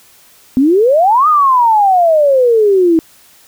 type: exponential two-way sweep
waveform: sine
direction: up then down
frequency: 248.8 to 1263 to 317.7 Hz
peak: -6 dBFS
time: 0.57-2.99 s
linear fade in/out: 0 ms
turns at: 1.28 s
effects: white hiss -45 dBFS RMS until 3.47 s